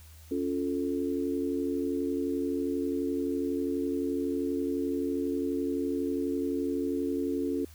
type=chord; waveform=sine; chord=Db augmented; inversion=none; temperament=equal; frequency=277.2 / 349.2 / 440 Hz; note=Db4 / F4 / A4; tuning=0 / 0 / 0 cents; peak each=-30 / -33 / -34 dBFS; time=0.31-7.65 s; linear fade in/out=5 ms; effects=added 79 Hz sine -49 dBFS peak until 7.74 s + white hiss -57 dBFS RMS until 7.74 s